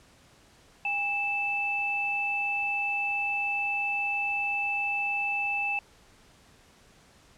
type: tone pair together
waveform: sine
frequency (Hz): 809.8 / 2637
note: G#5 / E7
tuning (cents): -44 / 0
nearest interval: octave + minor sixth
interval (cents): 2044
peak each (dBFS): -33 / -27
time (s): 0.85-5.79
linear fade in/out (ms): 2
effects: pink hiss -58 dBFS RMS until 7.37 s + low-pass 9000 Hz 12 dB/octave